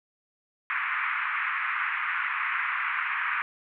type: band-pass noise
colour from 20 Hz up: pink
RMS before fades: -29 dBFS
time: 0.7-3.42 s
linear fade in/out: 0 ms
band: 1100 to 2400 Hz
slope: 48 dB/octave
effects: none